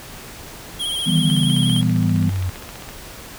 square tone with vibrato, 3224 Hz, G7, 48 cents sharp, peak -22 dBFS, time 0.79-1.82 s, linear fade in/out 20 ms, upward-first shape sine, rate 15 Hz, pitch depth 52 cents each way
sine chord, E minor, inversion none, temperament equal, 164.81 / 196 / 246.9 Hz, E3 / G3 / B3, 0 / 0 / 0 cents, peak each -19 / -22 / -22 dBFS, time 1.06-2.3 s, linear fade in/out 10 ms
sine exponential sweep, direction down, 162 to 89.8 Hz, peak -19 dBFS, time 1.1-2.5 s, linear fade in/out 5 ms
click train, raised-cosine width 0.3 ms, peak -19 dBFS, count 25, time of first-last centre 1.3-2.889 s, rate 15.1 Hz
effects pink hiss -37 dBFS RMS until 3.38 s

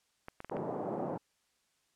clicks, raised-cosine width 0.5 ms, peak -28 dBFS, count 5, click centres 0.284 / 0.404 / 0.446 / 0.497 / 0.568 s
white band-pass noise, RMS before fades -37 dBFS, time 0.51-1.18 s, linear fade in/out 10 ms, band 140 to 740 Hz, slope 24 dB/octave
effects white hiss -75 dBFS RMS until 1.95 s + low-pass 9000 Hz 12 dB/octave

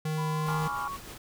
square tone, 155.56 Hz, D#3, in tune, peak -29 dBFS, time 0.05-0.68 s, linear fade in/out 5 ms
sine tone with pitch glide, 997 to 1112.6 Hz, B5 to C#6, +16 to +6 cents, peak -34 dBFS, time 0.17-0.97 s, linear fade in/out 20 ms, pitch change +190 cents, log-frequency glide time 0.28-0.7 s
pink noise with tremolo, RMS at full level -43 dBFS, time 0.46-1.18 s, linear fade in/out 5 ms, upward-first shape sine, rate 6.6 Hz, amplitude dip 30%
sine chord, G# diminished seventh, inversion none, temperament equal, 830.6 / 987.8 / 1174.7 / 1396.9 Hz, G#5 / B5 / D6 / F6, 0 / 0 / 0 / 0 cents, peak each -36 / -38 / -40 / -37 dBFS, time 0.48-0.88 s, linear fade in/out 5 ms
effects none

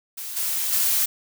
blue noise with level steps, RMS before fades -33 / -25 / -21 dBFS, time 0.17-1.06 s, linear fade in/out 10 ms, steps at 0.36 / 0.72 s, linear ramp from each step 10 ms, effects none

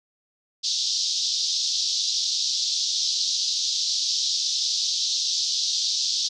white band-pass noise, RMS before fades -25 dBFS, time 0.63-6.29 s, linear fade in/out 20 ms, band 3600 to 5900 Hz, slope 48 dB/octave, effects none

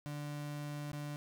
35% pulse tone with dropouts, 146.83 Hz, D3, in tune, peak -38 dBFS, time 0.06-1.16 s, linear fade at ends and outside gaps 0 ms, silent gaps 0.918-0.932 s, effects none

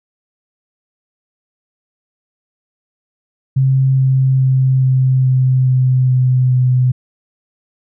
sine tone with pitch steps, 133.1 / 132.18 / 131.27 / 130.36 / 129.46 / 128.57 / 127.68 / 126.8 Hz, C3 / C3 / C3 / C3 / C3 / C3 / C3 / B2, +30 / +18 / +6 / -6 / -18 / -30 / -42 / +46 cents, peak -9 dBFS, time 3.56-6.92 s, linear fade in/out 10 ms, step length 420 ms, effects none

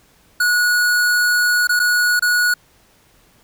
square tone with dropouts, 1459 Hz, F#6, 25 cents flat, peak -14 dBFS, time 0.4-2.54 s, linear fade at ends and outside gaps 5 ms, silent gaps 1.672-1.692 / 1.794-1.798 / 2.195-2.222 s, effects pink hiss -54 dBFS RMS until 3.43 s

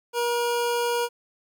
25% pulse tone, 476.8 Hz, A#4, 39 cents sharp, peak -19 dBFS, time 0.13-1.09 s, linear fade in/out 50 ms, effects 10-bit

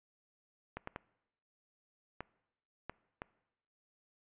clicks, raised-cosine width 0.5 ms, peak -25 dBFS, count 6, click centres 0.77 / 0.874 / 0.961 / 2.206 / 2.896 / 3.219 s, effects noise-tail reverb RT60 0.9 s tail -22 dB re dry + resampled to 8000 Hz

